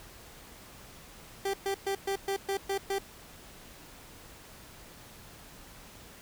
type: tone bursts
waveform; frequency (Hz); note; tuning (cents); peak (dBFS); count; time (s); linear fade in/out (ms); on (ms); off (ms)
30% pulse; 392.6; G4; +3; -26; 8; 1.45-2.986; 5; 87; 120
effects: pink hiss -51 dBFS RMS until 6.21 s